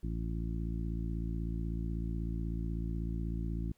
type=harmonic tone; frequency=56.2 Hz; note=A1; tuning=37 cents sharp; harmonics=1 / 2 / 3 / 4 / 5 / 6; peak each=-35 / -41 / -40 / -46 / -46 / -48 dBFS; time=0.03-3.72 s; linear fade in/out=5 ms; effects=pink hiss -73 dBFS RMS until 3.77 s